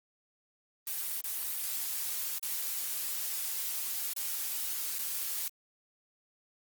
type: noise with dropouts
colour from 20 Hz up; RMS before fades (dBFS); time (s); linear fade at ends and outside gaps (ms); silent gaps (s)
blue; -35; 0.87-5.48; 1; 1.208-1.241 / 2.385-2.428 / 4.133-4.164 / 4.986-4.991
effects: Opus 24 kbps